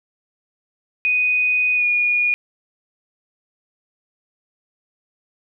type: tone with pitch glide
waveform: sine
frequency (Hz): 2489 to 2443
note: D#7 to D#7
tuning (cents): 0 to -32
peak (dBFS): -15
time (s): 1.05-2.34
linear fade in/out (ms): 0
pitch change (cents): -32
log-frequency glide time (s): 1.75-1.85
effects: none